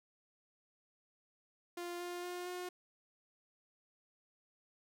sawtooth tone with pitch steps, 349.2 / 352.6 / 356.1 / 359.6 Hz, F4 / F4 / F4 / F#4, 0 / +17 / +34 / -49 cents, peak -37 dBFS, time 1.77-2.69 s, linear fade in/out 5 ms, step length 230 ms, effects none

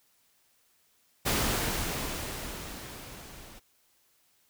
pink noise with level ramp, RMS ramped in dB -26 to -50 dBFS, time 1.25-3.6 s, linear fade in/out 20 ms, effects white hiss -68 dBFS RMS until 4.49 s

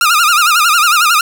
sawtooth tone with vibrato, 1308 Hz, E6, 14 cents flat, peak -4 dBFS, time 0.01-1.21 s, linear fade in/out 2 ms, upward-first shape sine, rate 11 Hz, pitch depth 150 cents each way, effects none

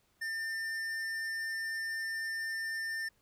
sine tone with tanh clipping, 1798 Hz, A6, 37 cents sharp, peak -36 dBFS, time 0.21-3.09 s, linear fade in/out 10 ms, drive 13 dB, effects pink hiss -72 dBFS RMS until 3.21 s

